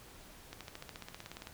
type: accelerating click train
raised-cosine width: 0.2 ms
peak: -27 dBFS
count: 16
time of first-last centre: 0.53-1.471 s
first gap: 77 ms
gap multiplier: 0.97
effects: pink hiss -55 dBFS RMS until 1.53 s